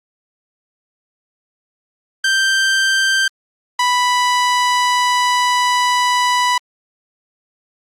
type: tone pair in turn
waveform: sawtooth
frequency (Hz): 1568 / 987.8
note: G6 / B5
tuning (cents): 0 / 0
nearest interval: minor sixth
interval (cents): 800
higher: first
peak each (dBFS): -9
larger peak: neither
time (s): 2.24-3.28 / 3.79-6.58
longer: second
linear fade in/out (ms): 5
effects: low-pass 8000 Hz 12 dB/octave + Opus 48 kbps